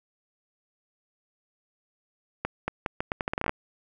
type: accelerating click train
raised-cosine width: 0.5 ms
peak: -12 dBFS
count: 14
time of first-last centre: 2.45-3.494 s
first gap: 230 ms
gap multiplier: 0.79
effects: none